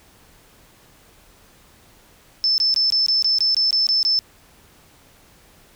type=tone bursts; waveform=sine; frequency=5274 Hz; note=E8; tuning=in tune; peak=-15 dBFS; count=11; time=2.44-4.19 s; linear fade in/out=0 ms; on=140 ms; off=21 ms; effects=pink hiss -52 dBFS RMS until 5.75 s